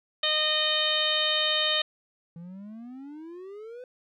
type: harmonic tone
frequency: 614 Hz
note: D#5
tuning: 23 cents flat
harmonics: 1 / 2 / 3 / 4 / 5 / 6 / 7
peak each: -32 / -35 / -32 / -36 / -27 / -28 / -35 dBFS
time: 0.23-1.82 s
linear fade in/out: 5 ms
type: exponential sweep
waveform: triangle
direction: up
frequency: 164.81 to 510 Hz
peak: -37 dBFS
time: 2.36-3.84 s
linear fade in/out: 2 ms
effects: none